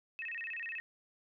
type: tone with vibrato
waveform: sine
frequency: 2200 Hz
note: C#7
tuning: 14 cents flat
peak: -38 dBFS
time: 0.19-0.8 s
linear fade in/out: 0 ms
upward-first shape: square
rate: 16 Hz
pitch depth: 290 cents each way
effects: none